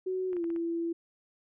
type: tone with pitch glide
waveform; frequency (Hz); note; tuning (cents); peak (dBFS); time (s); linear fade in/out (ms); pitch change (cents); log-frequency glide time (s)
sine; 372.5 to 335.7; F#4 to E4; +12 to +32; -29; 0.06-0.93; 10; -180; 0.29-0.43
type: clicks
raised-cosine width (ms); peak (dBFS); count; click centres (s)
0.5; -35; 5; 0.331 / 0.367 / 0.442 / 0.503 / 0.562
effects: none